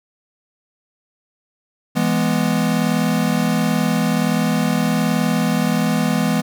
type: chord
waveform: square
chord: E major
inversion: none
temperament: equal with one note detuned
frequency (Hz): 166.34 / 207.7 / 246.9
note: E3 / G#3 / B3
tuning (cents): +16 / 0 / 0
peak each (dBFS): -21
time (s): 1.95-6.42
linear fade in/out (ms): 20
effects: none